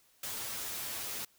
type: noise with comb filter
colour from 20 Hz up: white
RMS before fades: -39 dBFS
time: 0.23-1.25 s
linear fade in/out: 5 ms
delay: 8.9 ms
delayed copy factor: +0.65
effects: white hiss -67 dBFS RMS until 1.38 s